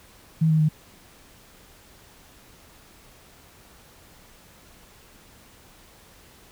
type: tone with pitch steps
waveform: sine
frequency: 160 / 157.07 / 154.19 Hz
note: D#3 / D#3 / D#3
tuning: +49 / +17 / -15 cents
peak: -16 dBFS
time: 0.41-0.689 s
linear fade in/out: 10 ms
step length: 93 ms
effects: pink hiss -52 dBFS RMS until 6.51 s